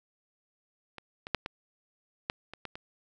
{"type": "clicks", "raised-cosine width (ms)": 0.3, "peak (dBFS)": [-26, -23, -10, -19, -13, -26, -22, -25], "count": 8, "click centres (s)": [0.983, 1.269, 1.347, 1.461, 2.299, 2.536, 2.653, 2.755], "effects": []}